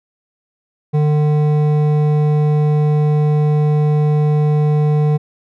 triangle tone with hard clipping, 150 Hz, D3, 37 cents sharp, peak -13 dBFS, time 0.93-5.18 s, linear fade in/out 20 ms, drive 14 dB, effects none

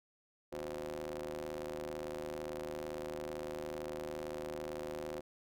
sawtooth ring-modulated tone, 77.78 Hz, D#2, in tune, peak -33 dBFS, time 0.52-5.21 s, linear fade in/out 10 ms, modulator 441 Hz, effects none

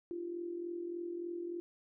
sine tone with amplitude modulation, 345.5 Hz, F4, 19 cents flat, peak -35 dBFS, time 0.11-1.6 s, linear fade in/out 0 ms, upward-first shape sine, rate 43.4 Hz, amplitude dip 60%, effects none

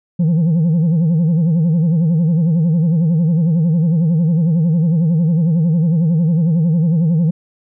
sine tone with vibrato, 164.81 Hz, E3, in tune, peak -8 dBFS, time 0.19-7.31 s, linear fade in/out 10 ms, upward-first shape sine, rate 11 Hz, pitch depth 130 cents each way, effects tanh soft clip ceiling -10 dBFS

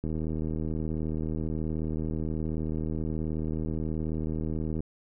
click train, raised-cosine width 3 ms, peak -20 dBFS, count 376, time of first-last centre 0.04-4.805 s, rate 78.7 Hz, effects none

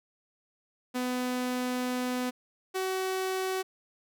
sawtooth tone pair in turn, 250.4 / 376.9 Hz, B3 / F#4, +24 / +32 cents, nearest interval perfect fifth, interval 708 cents, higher second, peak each -25 dBFS, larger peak neither, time 0.94-2.31 / 2.74-3.63 s, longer first, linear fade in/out 20 ms, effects none

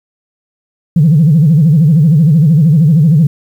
sine tone with vibrato, 156 Hz, D#3, 5 cents sharp, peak -3 dBFS, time 0.96-3.27 s, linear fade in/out 5 ms, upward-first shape sine, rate 13 Hz, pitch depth 190 cents each way, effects tanh soft clip ceiling 0 dBFS + 7-bit

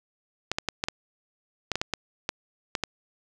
clicks, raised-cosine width 0.2 ms, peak -9 dBFS, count 12, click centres 0.516 / 0.585 / 0.687 / 0.839 / 0.885 / 1.717 / 1.756 / 1.815 / 1.937 / 2.291 / 2.752 / 2.837 s, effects none

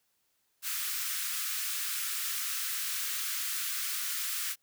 white high-pass noise, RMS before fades -34 dBFS, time 0.62-4.56 s, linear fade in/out 50 ms, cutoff 1200 Hz, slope 48 dB/octave, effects white hiss -75 dBFS RMS until 4.62 s

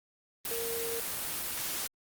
sine tone in noise, 462.6 Hz, A#4, 13 cents flat, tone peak -35 dBFS, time 0.51-1 s, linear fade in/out 2 ms, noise white, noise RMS -35 dBFS, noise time 0.45-1.87 s, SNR -3 dB, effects Opus 24 kbps

